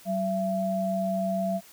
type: tone pair together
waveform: sine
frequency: 190 / 672.8 Hz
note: F#3 / E5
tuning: +46 / +35 cents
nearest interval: octave + minor seventh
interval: 2189 cents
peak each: -28 / -27 dBFS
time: 0.05-1.61 s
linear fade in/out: 50 ms
effects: white hiss -52 dBFS RMS until 1.72 s